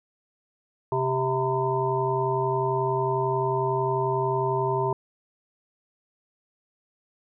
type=harmonic tone with a mistuned harmonic; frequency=130.9 Hz; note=C3; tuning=1 cent sharp; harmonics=1 / 3 / 5 / 7 / 8; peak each=-29 / -26 / -32 / -28 / -31 dBFS; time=0.92-4.93 s; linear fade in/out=2 ms; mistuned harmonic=8; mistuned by=-67 cents; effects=none